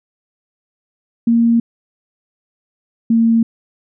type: tone pair in turn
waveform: sine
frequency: 232.4 / 228.4 Hz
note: A#3 / A#3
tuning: -5 / -35 cents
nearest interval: unison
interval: 30 cents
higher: first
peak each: -9 dBFS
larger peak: neither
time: 1.27-1.6 / 3.1-3.43 s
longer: neither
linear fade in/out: 5 ms
effects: none